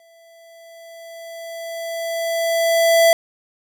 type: tone with exponential growth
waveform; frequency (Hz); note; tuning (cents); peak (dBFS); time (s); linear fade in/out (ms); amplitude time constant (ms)
square; 666; E5; +18; -10; 0-3.13; 1; 680
effects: none